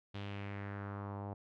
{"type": "tone with low-pass filter sweep", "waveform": "sawtooth", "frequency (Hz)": 100.5, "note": "G2", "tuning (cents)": 44, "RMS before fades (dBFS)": -43, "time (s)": [0.14, 1.34], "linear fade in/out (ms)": 10, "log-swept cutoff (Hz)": [3500, 790], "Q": 2.5, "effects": []}